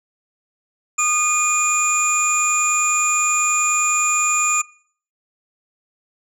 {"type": "tone cluster", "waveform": "sine", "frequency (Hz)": [1224, 2451, 6980, 7290], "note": ["D#6", "D#7", "A8", "A#8"], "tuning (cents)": [-29, -27, -15, -40], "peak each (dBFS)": -20, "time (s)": [0.98, 4.62], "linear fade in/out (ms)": 10, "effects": ["noise-tail reverb RT60 0.5 s tail -21 dB re dry", "tanh soft clip ceiling -9 dBFS"]}